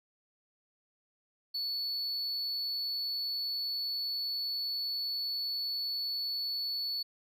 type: tone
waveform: triangle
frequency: 4435 Hz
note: C#8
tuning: in tune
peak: -31 dBFS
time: 1.54-7.03 s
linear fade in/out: 10 ms
effects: none